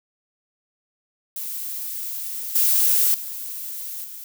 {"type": "noise with level steps", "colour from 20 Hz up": "violet", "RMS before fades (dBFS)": [-30, -18, -32, -37], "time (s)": [1.36, 4.24], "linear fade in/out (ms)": 2, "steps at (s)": [2.55, 3.14, 4.04], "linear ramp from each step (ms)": 5, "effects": []}